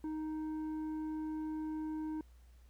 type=tone with tanh clipping; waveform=triangle; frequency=311.1 Hz; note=D#4; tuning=in tune; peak=-38 dBFS; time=0.04-2.21 s; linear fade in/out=2 ms; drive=11 dB; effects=added 60 Hz sine -57 dBFS peak until 2.69 s + pink hiss -72 dBFS RMS until 2.69 s